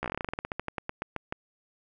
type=slowing click train; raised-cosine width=0.5 ms; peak=-16 dBFS; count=22; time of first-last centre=0.03-1.325 s; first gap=14 ms; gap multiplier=1.13; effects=none